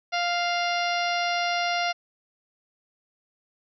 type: harmonic tone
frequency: 698.5 Hz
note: F5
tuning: in tune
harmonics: 1 / 2 / 3 / 4 / 5 / 6 / 7 / 8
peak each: -26 / -31 / -31 / -33 / -38 / -37 / -37 / -38 dBFS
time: 0.12-1.93 s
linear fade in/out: 20 ms
effects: none